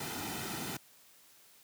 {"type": "noise with comb filter", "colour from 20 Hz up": "pink", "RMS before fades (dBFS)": -39, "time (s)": [0, 0.77], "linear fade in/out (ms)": 5, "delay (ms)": 1.8, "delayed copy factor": -0.6, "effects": ["white hiss -61 dBFS RMS until 1.63 s", "high-pass 100 Hz 12 dB/octave"]}